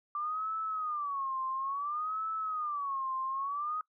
sine tone with vibrato, 1172 Hz, D6, 4 cents flat, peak -32 dBFS, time 0.15-3.81 s, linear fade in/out 2 ms, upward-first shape sine, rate 0.58 Hz, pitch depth 190 cents each way, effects noise-tail reverb RT60 0.1 s tail -22 dB re dry

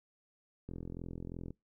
click train, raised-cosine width 3 ms, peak -30 dBFS, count 36, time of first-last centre 0.69-1.506 s, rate 42.9 Hz, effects noise-tail reverb RT60 0.2 s tail -25 dB re dry

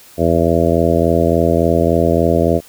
harmonic tone, 83.5 Hz, E2, 23 cents sharp, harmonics 1 / 2 / 3 / 4 / 5 / 6 / 7 / 8, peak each -19 / -19 / -19 / -19 / -19 / -19 / -19 / -19 dBFS, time 0.17-2.61 s, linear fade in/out 50 ms, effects white hiss -43 dBFS RMS until 2.68 s

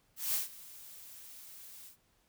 blue noise with ADSR envelope, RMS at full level -31 dBFS, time 0.16-1.97 s, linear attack 180 ms, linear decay 140 ms, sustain -20 dB, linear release 110 ms, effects pink hiss -72 dBFS RMS until 2.28 s

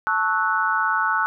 sine chord, F# minor seventh, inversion first, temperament equal with one note detuned, 880 / 1108.7 / 1303.4 / 1480 Hz, A5 / C#6 / E6 / F#6, 0 / 0 / -20 / 0 cents, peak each -25 / -26 / -24 / -22 dBFS, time 0.07-1.26 s, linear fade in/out 0 ms, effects none

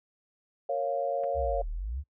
sine chord, Bb minor, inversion none, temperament equal, 466.2 / 554.4 / 698.5 Hz, Bb4 / Db5 / F5, 0 / 0 / 0 cents, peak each -35 / -29 / -32 dBFS, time 0.69-1.62 s, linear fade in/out 5 ms
clicks, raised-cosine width 0.5 ms, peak -36 dBFS, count 2, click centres 1.236 / 1.242 s
sine exponential two-way sweep, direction down then up, 77.78 to 36.71 to 77.78 Hz, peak -31 dBFS, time 1.34-2.04 s, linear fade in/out 50 ms, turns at 1.7 s
effects noise-tail reverb RT60 0.1 s tail -24 dB re dry

